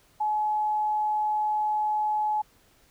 sine tone, 850 Hz, G#5, 40 cents sharp, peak -23 dBFS, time 0.2-2.42 s, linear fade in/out 10 ms, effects pink hiss -61 dBFS RMS until 2.9 s

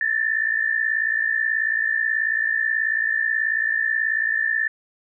sine tone pair together, 1745.6 / 1804 Hz, A6 / A6, -14 / +43 cents, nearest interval minor second, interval 57 cents, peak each -22 / -22 dBFS, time 0.01-4.68 s, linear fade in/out 2 ms, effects none

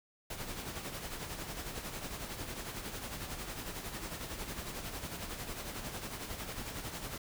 pink noise with tremolo, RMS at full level -40 dBFS, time 0.3-7.18 s, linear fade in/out 5 ms, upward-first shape sine, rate 11 Hz, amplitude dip 50%, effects none

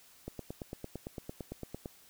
click train, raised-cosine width 2 ms, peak -26 dBFS, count 15, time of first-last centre 0.28-1.858 s, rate 8.87 Hz, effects white hiss -60 dBFS RMS until 2.09 s

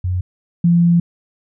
sine tone pair in turn, 90.9 / 171.6 Hz, F#2 / F3, -30 / -30 cents, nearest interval major seventh, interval 1100 cents, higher second, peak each -16 / -9 dBFS, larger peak second, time 0.04-0.21 / 0.64-1 s, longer second, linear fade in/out 5 ms, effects none

